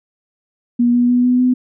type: tone with pitch steps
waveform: sine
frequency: 240.3 / 243.1 / 245.9 / 248.8 / 251.7 Hz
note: B3 / B3 / B3 / B3 / B3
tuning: -47 / -27 / -7 / +13 / +33 cents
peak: -10 dBFS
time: 0.79-1.54 s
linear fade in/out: 10 ms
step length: 150 ms
effects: none